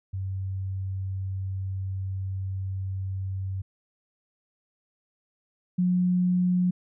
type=tone pair in turn; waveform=sine; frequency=95.5 / 180.28 Hz; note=G2 / F#3; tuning=-45 / -45 cents; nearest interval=major seventh; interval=1100 cents; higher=second; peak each=-28 / -20 dBFS; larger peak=second; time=0.13-3.62 / 5.78-6.71 s; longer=first; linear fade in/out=10 ms; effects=none